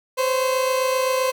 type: tone pair together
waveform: 30% pulse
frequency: 515.3 / 543 Hz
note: C5 / C#5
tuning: -27 / -36 cents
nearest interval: minor second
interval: 91 cents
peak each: -17 / -24 dBFS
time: 0.17-1.32 s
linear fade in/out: 20 ms
effects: none